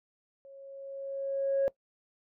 sine tone with level ramp, 548 Hz, C#5, 20 cents flat, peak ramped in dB -48 to -21 dBFS, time 0.45-1.68 s, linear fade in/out 0 ms, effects noise-tail reverb RT60 0.1 s tail -21 dB re dry + tanh soft clip ceiling -21 dBFS

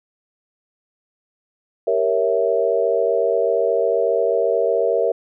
sine chord, G diminished seventh, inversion none, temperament equal, 392 / 466.2 / 554.4 / 659.3 Hz, G4 / Bb4 / Db5 / Fb5, 0 / 0 / 0 / 0 cents, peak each -24 / -19 / -22 / -21 dBFS, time 1.87-5.12 s, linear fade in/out 5 ms, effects none

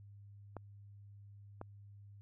clicks, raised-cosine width 1 ms, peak -30 dBFS, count 2, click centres 0.567 / 1.614 s, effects added 101 Hz sine -53 dBFS peak until 2.21 s

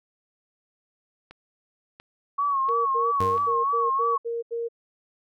click train, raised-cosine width 0.3 ms, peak -28 dBFS, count 4, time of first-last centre 1.31-3.379 s, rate 1.45 Hz
sine tone with vibrato, 1108 Hz, C#6, 1 cent flat, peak -21 dBFS, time 2.38-4.18 s, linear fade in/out 10 ms, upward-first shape sine, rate 3.1 Hz, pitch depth 68 cents each way
sine tone bursts, 466.2 Hz, A#4, in tune, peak -26 dBFS, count 8, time 2.68-4.687 s, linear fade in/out 20 ms, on 180 ms, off 81 ms
sawtooth tone with exponential decay, 96 Hz, G2, 36 cents flat, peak -22 dBFS, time 3.2-3.66 s, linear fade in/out 5 ms, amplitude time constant 99 ms
effects none

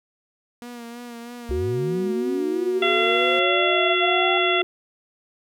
sawtooth tone with vibrato, 237.9 Hz, A#3, 35 cents sharp, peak -31 dBFS, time 0.62-3.39 s, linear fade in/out 0 ms, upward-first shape sine, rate 3.1 Hz, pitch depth 36 cents each way
sine linear sweep, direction up, 59.1 to 784 Hz, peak -25 dBFS, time 1.49-4.38 s, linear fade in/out 5 ms
sine tone with pitch glide, 370.1 to 364.4 Hz, F#4 to F#4, 0 to -26 cents, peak -23 dBFS, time 1.51-4.63 s, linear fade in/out 0 ms, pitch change -26 cents, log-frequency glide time 2.49-3.56 s
harmonic tone, 683 Hz, F5, 39 cents flat, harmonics 1 / 2 / 3 / 4 / 5, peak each -25 / -25 / -25 / -25 / -25 dBFS, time 2.82-4.62 s, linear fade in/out 5 ms
effects none

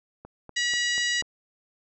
click train, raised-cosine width 1 ms, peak -28 dBFS, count 5, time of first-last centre 0.25-1.223 s, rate 4.11 Hz
harmonic tone, 966 Hz, B5, 39 cents flat, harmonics 2 / 3 / 4 / 5 / 6 / 7 / 8, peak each -26 / -30 / -32 / -34 / -36 / -37 / -38 dBFS, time 0.56-1.22 s, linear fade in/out 10 ms
effects none

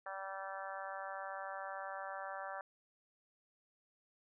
harmonic tone, 193.5 Hz, G3, 22 cents flat, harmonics 3 / 4 / 5 / 6 / 7 / 8 / 9, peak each -48 / -47 / -51 / -50 / -50 / -51 / -52 dBFS, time 0.06-2.61 s, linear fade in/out 2 ms, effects none

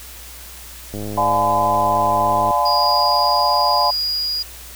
click train, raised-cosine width 2 ms, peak -16 dBFS, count 164, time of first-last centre 0.94-2.507 s, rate 104 Hz
sine chord, D diminished seventh, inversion none, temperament just, 587.3 / 704.8 / 845.8 / 1014.9 Hz, D5 / F5 / Ab5 / Cb6, 0 / +16 / +31 / +47 cents, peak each -23 / -21 / -19 / -18 dBFS, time 1.17-3.91 s, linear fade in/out 10 ms
triangle tone with tremolo, 4873 Hz, D#8, 37 cents flat, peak -17 dBFS, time 2.65-4.43 s, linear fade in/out 10 ms, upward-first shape triangle, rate 0.91 Hz, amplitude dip 25%
effects added 60 Hz sine -40 dBFS peak until 4.75 s + white hiss -38 dBFS RMS until 4.75 s

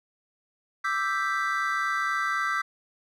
triangle chord, E minor seventh, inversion third, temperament equal, 1174.7 / 1318.5 / 1568 / 1975.5 Hz, D6 / E6 / G6 / B6, 0 / 0 / 0 / 0 cents, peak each -29 / -28 / -28 / -30 dBFS, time 0.84-2.62 s, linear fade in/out 10 ms, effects none

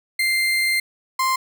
35% pulse tone pair in turn, 2093 / 1046.5 Hz, C7 / C6, 0 / 0 cents, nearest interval octave, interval 1200 cents, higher first, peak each -16 dBFS, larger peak neither, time 0.19-0.8 / 1.19-1.36 s, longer first, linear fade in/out 5 ms, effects none

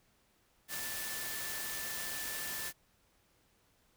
sine tone in noise, 1760 Hz, A6, in tune, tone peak -45 dBFS, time 0.68-2.73 s, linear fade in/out 50 ms, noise white, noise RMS -40 dBFS, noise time 0.68-2.73 s, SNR -8 dB, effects pink hiss -71 dBFS RMS until 3.96 s

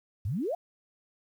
sine exponential sweep, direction up, 84.4 to 740 Hz, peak -28 dBFS, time 0.25-0.55 s, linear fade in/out 5 ms, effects 10-bit

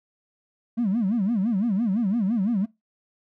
triangle tone with vibrato, 212.4 Hz, G#3, 39 cents sharp, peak -17 dBFS, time 0.77-2.66 s, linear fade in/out 20 ms, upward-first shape sine, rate 5.9 Hz, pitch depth 240 cents each way, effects noise-tail reverb RT60 0.2 s tail -23 dB re dry + tanh soft clip ceiling -17 dBFS

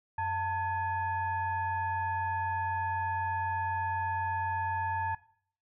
sine tone with frequency modulation, 892 Hz, A5, 23 cents sharp, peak -29 dBFS, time 0.18-5.15 s, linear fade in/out 5 ms, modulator 800 Hz, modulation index 0.73, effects noise-tail reverb RT60 0.6 s tail -19 dB re dry

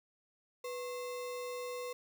sine tone with sample-and-hold, 493.9 Hz, B4, in tune, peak -38 dBFS, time 0.64-1.93 s, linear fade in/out 5 ms, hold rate 1575 Hz, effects none

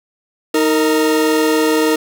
40% pulse tone pair together, 314 / 460.7 Hz, D#4 / A#4, +16 / -20 cents, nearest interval perfect fifth, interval 664 cents, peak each -14 dBFS, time 0.54-1.96 s, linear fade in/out 5 ms, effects 7-bit

